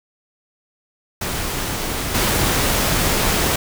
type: noise with level steps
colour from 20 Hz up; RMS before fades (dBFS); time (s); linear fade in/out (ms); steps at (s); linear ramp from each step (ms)
pink; -24 / -18; 1.21-3.56; 5; 2.14; 10
effects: none